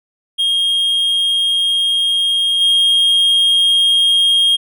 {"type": "tone with level steps", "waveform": "triangle", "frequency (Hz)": 3241, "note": "G#7", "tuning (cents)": -43, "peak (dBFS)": [-11, -8], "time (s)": [0.38, 4.57], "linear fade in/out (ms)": 20, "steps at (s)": 2.6, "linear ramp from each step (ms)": 20, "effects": []}